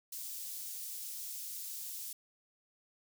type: high-pass noise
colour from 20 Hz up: white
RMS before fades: -43 dBFS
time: 0.12-2.13 s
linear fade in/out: 5 ms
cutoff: 5400 Hz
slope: 12 dB/octave
effects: none